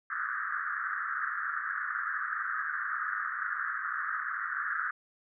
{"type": "band-pass noise", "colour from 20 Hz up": "pink", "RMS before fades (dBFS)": -34, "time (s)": [0.1, 4.91], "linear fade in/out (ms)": 5, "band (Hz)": [1200, 1800], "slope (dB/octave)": 96, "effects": []}